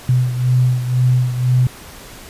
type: beating tone pair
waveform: sine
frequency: 125.4 / 127.4 Hz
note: B2 / C3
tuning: +27 / -46 cents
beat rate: 2 Hz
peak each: -13 / -19 dBFS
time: 0.09-1.67 s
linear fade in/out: 2 ms
effects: pink hiss -37 dBFS RMS until 2.29 s + resampled to 32000 Hz